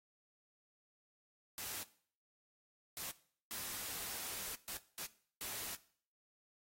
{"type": "noise bursts at uneven times", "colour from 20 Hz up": "white", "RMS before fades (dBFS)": -44, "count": 6, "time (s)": [[1.58, 1.83], [2.97, 3.11], [3.51, 4.55], [4.68, 4.77], [4.98, 5.06], [5.41, 5.75]], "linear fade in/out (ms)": 0, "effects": ["noise-tail reverb RT60 0.5 s tail -17 dB re dry", "AAC 48 kbps"]}